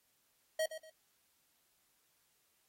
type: tone with echo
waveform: square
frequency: 634 Hz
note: D#5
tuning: 32 cents sharp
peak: -32 dBFS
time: 0.59-0.66 s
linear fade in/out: 5 ms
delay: 120 ms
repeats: 2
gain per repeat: -11 dB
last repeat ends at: 0.9 s
effects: white hiss -75 dBFS RMS until 2.68 s + AAC 48 kbps